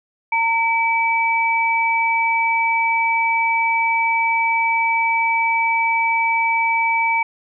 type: tone pair together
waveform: sine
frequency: 912.2 / 2300 Hz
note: A#5 / D7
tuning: -38 / -37 cents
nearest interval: octave + major third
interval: 1601 cents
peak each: -18 dBFS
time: 0.32-7.23 s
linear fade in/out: 5 ms
effects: none